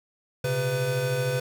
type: tone cluster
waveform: square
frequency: 121.7 / 134.8 / 501 Hz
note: B2 / C#3 / B4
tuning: -25 / -48 / +25 cents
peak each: -35 / -28 / -28 dBFS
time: 0.44-1.4 s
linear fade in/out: 5 ms
effects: none